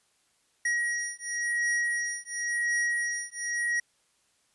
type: beating tone pair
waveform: square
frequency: 1900 / 1900.94 Hz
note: A#6 / A#6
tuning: +33 / +33 cents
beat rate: 0.94 Hz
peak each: -31 dBFS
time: 0.65-3.8 s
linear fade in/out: 5 ms
effects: white hiss -69 dBFS RMS until 4.54 s + resampled to 24000 Hz